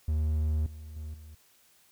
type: tone with level steps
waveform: triangle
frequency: 77 Hz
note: D#2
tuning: 17 cents flat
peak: -23 / -39 / -34 / -43 dBFS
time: 0.08-1.35 s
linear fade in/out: 5 ms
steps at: 0.66 / 0.96 / 1.14 s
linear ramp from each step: 2 ms
effects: white hiss -63 dBFS RMS until 1.91 s